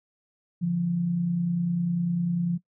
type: tone pair together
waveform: sine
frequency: 143.74 / 173.8 Hz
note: D3 / F3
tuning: -37 / -8 cents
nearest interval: minor third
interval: 329 cents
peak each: -33 / -23 dBFS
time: 0.61-2.58 s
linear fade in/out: 20 ms
effects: noise-tail reverb RT60 0.1 s tail -20 dB re dry